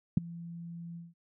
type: tone with ADSR envelope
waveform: sine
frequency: 169.5 Hz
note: E3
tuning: 49 cents sharp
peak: -16 dBFS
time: 0.17-1.14 s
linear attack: 4 ms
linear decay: 11 ms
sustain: -24 dB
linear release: 180 ms
effects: none